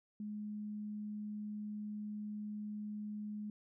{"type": "tone", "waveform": "sine", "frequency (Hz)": 210, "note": "G#3", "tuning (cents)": 19, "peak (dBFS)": -40, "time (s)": [0.2, 3.5], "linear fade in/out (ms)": 2, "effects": []}